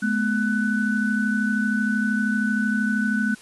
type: tone cluster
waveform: sine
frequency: 212.6 / 245.5 / 1494 Hz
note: G#3 / B3 / F#6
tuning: +41 / -10 / +16 cents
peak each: -22 / -26 / -25 dBFS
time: 0.02-3.35 s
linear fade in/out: 10 ms
effects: white hiss -47 dBFS RMS until 3.41 s + resampled to 24000 Hz